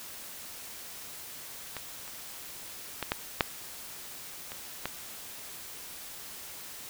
clicks, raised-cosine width 0.3 ms, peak -20 / -29 / -15 / -11 / -6 / -23 / -15 dBFS, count 7, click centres 1.767 / 2.078 / 3.027 / 3.119 / 3.408 / 4.519 / 4.856 s, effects white hiss -44 dBFS RMS until 6.89 s

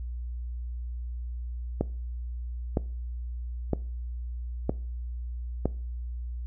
click train, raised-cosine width 2 ms, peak -11 dBFS, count 5, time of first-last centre 1.81-5.656 s, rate 1.04 Hz, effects noise-tail reverb RT60 0.4 s tail -21 dB re dry + added 60 Hz sine -32 dBFS peak until 6.46 s

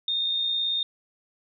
sine tone with amplitude modulation, 3661 Hz, A#7, 32 cents flat, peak -22 dBFS, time 0.08-0.83 s, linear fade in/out 2 ms, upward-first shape sine, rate 58.2 Hz, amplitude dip 30%, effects none

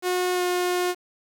sawtooth tone with pitch glide, 362.3 to 358.6 Hz, F#4 to F4, -36 to +46 cents, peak -18 dBFS, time 0.02-0.95 s, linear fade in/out 50 ms, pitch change -18 cents, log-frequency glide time 0.34-0.42 s, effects 8-bit

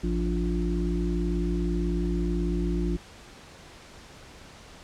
harmonic tone with a mistuned harmonic, 58.2 Hz, A#1, 2 cents flat, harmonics 1 / 3 / 5 / 6, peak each -27 / -29 / -33 / -32 dBFS, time 0.03-2.97 s, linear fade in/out 10 ms, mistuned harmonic 1, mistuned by -120 cents, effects pink hiss -48 dBFS RMS until 4.83 s + low-pass 7000 Hz 12 dB/octave

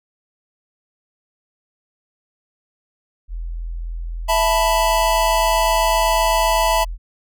sine tone, 41.87 Hz, E1, 28 cents sharp, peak -24 dBFS, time 3.28-6.98 s, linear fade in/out 50 ms
square chord, E suspended fourth, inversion none, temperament equal, 659.3 / 880 / 987.8 Hz, E5 / A5 / B5, 0 / 0 / 0 cents, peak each -20 dBFS, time 4.28-6.85 s, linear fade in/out 20 ms
effects none

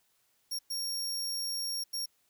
sawtooth tone bursts at uneven times, 5560 Hz, F8, 9 cents flat, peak -30 dBFS, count 3, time 0.51-0.59 / 0.7-1.84 / 1.93-2.06 s, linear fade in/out 10 ms, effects white hiss -72 dBFS RMS until 2.29 s

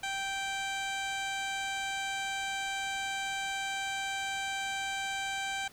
15% pulse tone with low-pass filter, 782 Hz, G5, 4 cents flat, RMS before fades -35 dBFS, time 0.03-5.68 s, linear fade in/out 5 ms, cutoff 6500 Hz, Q 1.4, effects pink hiss -56 dBFS RMS until 5.72 s

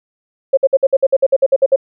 sine tone bursts, 540 Hz, C#5, 45 cents flat, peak -6 dBFS, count 13, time 0.53-1.761 s, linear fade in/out 10 ms, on 43 ms, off 56 ms, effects none

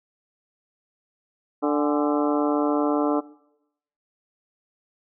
harmonic tone with a mistuned harmonic, 147.6 Hz, D3, 9 cents sharp, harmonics 2 / 3 / 4 / 5 / 6 / 7 / 8 / 9, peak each -22 / -26 / -28 / -30 / -32 / -33 / -34 / -35 dBFS, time 1.62-3.21 s, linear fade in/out 20 ms, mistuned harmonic 6, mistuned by -100 cents, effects noise-tail reverb RT60 0.8 s tail -20 dB re dry

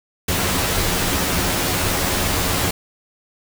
pink noise with comb filter, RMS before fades -20 dBFS, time 0.28-2.71 s, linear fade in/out 5 ms, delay 11 ms, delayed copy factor +0.55, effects none

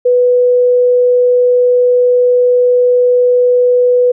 sine tone, 493.9 Hz, B4, in tune, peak -6 dBFS, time 0.05-4.12 s, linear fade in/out 10 ms, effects none

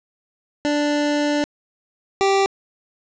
25% pulse tone pair in turn, 293.7 / 391.3 Hz, D4 / G4, 0 / -3 cents, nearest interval perfect fourth, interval 497 cents, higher second, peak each -14 / -11 dBFS, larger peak second, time 0.65-1.44 / 2.21-2.46 s, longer first, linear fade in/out 0 ms, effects resampled to 16000 Hz + 8-bit

